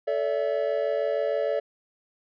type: chord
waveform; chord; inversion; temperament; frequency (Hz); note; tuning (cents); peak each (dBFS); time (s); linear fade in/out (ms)
triangle; A suspended fourth; none; equal with one note detuned; 440 / 572.9 / 659.3; A4 / D5 / E5; 0 / -43 / 0; -27 / -24 / -28; 0.07-1.6; 10
effects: resampled to 11025 Hz